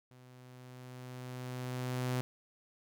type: tone with level ramp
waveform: sawtooth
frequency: 126.3 Hz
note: B2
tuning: 39 cents sharp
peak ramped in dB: -52 to -27 dBFS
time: 0.11-2.21 s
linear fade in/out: 0 ms
effects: none